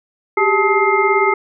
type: tone cluster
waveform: sine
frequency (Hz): 386.8 / 404.3 / 871 / 1272 / 2106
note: G4 / G#4 / A5 / D#6 / C7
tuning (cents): -23 / -46 / -18 / +38 / +11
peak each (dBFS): -18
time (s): 0.37-1.34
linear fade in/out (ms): 5
effects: none